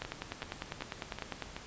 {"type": "two click trains", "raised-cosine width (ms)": 0.3, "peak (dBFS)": [-23, -20], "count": [5, 15], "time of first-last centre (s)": [[0.05, 1.565], [0.02, 1.423]], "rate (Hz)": [2.64, 9.98], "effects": ["pink hiss -49 dBFS RMS until 1.66 s", "resampled to 16000 Hz"]}